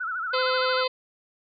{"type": "tone with vibrato", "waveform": "sine", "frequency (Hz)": 1397, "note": "F6", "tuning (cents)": 0, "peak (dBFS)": -27, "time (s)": [0, 0.84], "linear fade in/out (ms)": 10, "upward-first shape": "sine", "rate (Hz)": 13, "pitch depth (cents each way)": 130}
{"type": "harmonic tone", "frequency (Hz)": 513, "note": "C5", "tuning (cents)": -34, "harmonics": [1, 2, 4, 5, 6, 7, 8, 9], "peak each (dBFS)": [-25, -29, -35, -35, -36, -36, -34, -34], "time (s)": [0.33, 0.88], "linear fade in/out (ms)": 10}
{"effects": []}